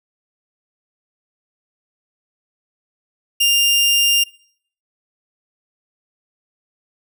sawtooth tone, 2800 Hz, F7, 4 cents sharp, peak -9 dBFS, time 3.4-4.24 s, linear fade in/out 10 ms, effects noise-tail reverb RT60 0.6 s tail -23 dB re dry

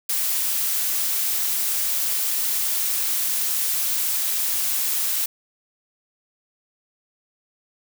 blue noise, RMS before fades -23 dBFS, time 0.09-5.26 s, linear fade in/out 5 ms, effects none

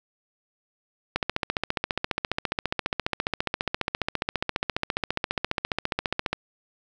click train, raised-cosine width 0.3 ms, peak -8 dBFS, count 77, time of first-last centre 1.16-6.33 s, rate 14.7 Hz, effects none

